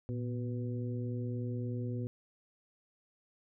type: harmonic tone with a mistuned harmonic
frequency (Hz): 123.3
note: B2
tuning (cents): -2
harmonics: 1 / 2 / 3 / 4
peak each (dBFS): -35 / -40 / -45 / -47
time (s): 0.09-2.07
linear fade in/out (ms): 0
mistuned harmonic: 1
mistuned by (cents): -96
effects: none